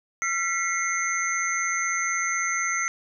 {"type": "tone cluster", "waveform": "sine", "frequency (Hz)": [1360, 1964, 2140, 6230], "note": ["F6", "B6", "C7", "G8"], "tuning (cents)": [-46, -10, 38, -12], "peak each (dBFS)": -29, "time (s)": [0.22, 2.88], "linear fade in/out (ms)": 0, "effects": []}